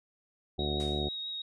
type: harmonic tone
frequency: 73.42 Hz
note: D2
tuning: in tune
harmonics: 1 / 2 / 3 / 4 / 5 / 6 / 7 / 8 / 9 / 10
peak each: -35 / -38 / -39 / -42 / -36 / -43 / -46 / -45 / -47 / -42 dBFS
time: 0.58-1.09 s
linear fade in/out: 10 ms
type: tone with vibrato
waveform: sine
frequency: 3778 Hz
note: A#7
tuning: 22 cents sharp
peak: -35 dBFS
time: 0.59-1.42 s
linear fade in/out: 5 ms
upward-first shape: sine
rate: 6.1 Hz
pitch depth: 13 cents each way
type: noise with exponential decay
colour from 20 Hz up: white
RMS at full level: -43 dBFS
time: 0.8-1.16 s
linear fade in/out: 0 ms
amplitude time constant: 78 ms
effects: resampled to 22050 Hz